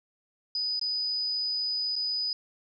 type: tone with dropouts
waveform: sine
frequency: 4978 Hz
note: D#8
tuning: in tune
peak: -27 dBFS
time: 0.55-2.33 s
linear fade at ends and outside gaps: 2 ms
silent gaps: 0.795-0.813 / 1.956-1.962 s
effects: none